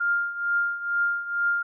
sine tone with tremolo, 1402 Hz, F6, 6 cents sharp, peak -19 dBFS, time 0-1.63 s, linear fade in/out 10 ms, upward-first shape triangle, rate 2.2 Hz, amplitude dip 80%, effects none

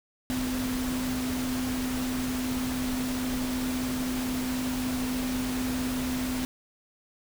sine tone in noise, 254.4 Hz, C4, 48 cents flat, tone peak -28 dBFS, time 0.3-6.45 s, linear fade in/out 0 ms, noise pink, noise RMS -35 dBFS, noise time 0.3-6.45 s, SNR +4 dB, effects none

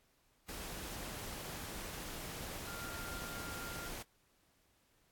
sine tone in noise, 1396.9 Hz, F6, in tune, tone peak -47 dBFS, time 2.67-3.89 s, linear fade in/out 10 ms, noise pink, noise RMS -45 dBFS, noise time 0.48-4.03 s, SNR -5 dB, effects pink hiss -73 dBFS RMS until 5.11 s + AAC 64 kbps

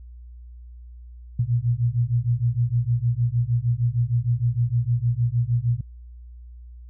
sine beating tone pair, 116.54 / 123.04 Hz, A#2 / B2, 0 / -6 cents, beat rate 6.5 Hz, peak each -22 dBFS, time 1.39-5.81 s, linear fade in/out 5 ms, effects added 60 Hz sine -39 dBFS peak until 6.89 s

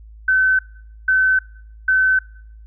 sine tone bursts, 1525 Hz, G6, 48 cents flat, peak -12 dBFS, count 3, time 0.28-2.19 s, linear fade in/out 5 ms, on 310 ms, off 490 ms, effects noise-tail reverb RT60 0.7 s tail -22 dB re dry + added 54 Hz sine -38 dBFS peak until 2.66 s

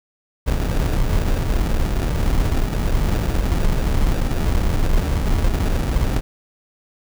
brown noise with sample-and-hold, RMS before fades -18 dBFS, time 0.46-6.21 s, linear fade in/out 20 ms, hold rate 1050 Hz, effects none

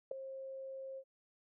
sine tone with ADSR envelope, 534 Hz, C5, 35 cents sharp, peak -31 dBFS, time 0.11-1.04 s, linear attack 5 ms, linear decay 4 ms, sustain -12 dB, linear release 63 ms, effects none

